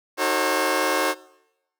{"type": "chord", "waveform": "15% pulse", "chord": "D# diminished seventh", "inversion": "none", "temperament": "just", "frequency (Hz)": [311.1, 373.4, 448, 537.6], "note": ["D#4", "F#4", "A4", "C5"], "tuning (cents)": [0, 16, 31, 47], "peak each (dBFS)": [-21, -20, -22, -17], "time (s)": [0.17, 1.15], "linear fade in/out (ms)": 50, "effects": ["noise-tail reverb RT60 0.9 s tail -22 dB re dry"]}